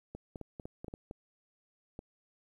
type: clicks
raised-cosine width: 2 ms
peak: -29 dBFS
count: 10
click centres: 0.15 / 0.358 / 0.413 / 0.598 / 0.655 / 0.845 / 0.882 / 0.939 / 1.111 / 1.991 s
effects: 11-bit